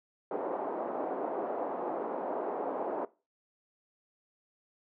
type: band-pass noise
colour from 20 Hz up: white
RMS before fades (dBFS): -35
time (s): 0.31-3.05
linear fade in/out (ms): 2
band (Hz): 290 to 820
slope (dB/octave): 24
effects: noise-tail reverb RT60 0.3 s tail -20 dB re dry